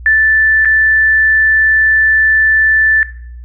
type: tone with dropouts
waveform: sine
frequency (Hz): 1759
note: A6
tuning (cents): -1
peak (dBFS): -6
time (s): 0.06-3.03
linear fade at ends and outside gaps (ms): 1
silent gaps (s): 0.649-0.655
effects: noise-tail reverb RT60 0.6 s tail -17 dB re dry + added 60 Hz sine -27 dBFS peak until 3.44 s